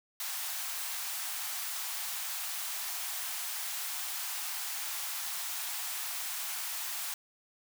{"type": "high-pass noise", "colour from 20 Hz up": "white", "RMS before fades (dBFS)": -37, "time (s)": [0.2, 7.14], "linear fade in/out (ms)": 2, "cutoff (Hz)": 690, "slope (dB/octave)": 48, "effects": []}